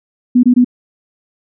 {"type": "tone bursts", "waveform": "sine", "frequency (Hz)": 246.9, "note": "B3", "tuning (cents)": 0, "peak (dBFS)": -5, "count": 3, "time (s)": [0.35, 0.646], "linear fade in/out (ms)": 10, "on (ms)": 84, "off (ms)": 22, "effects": []}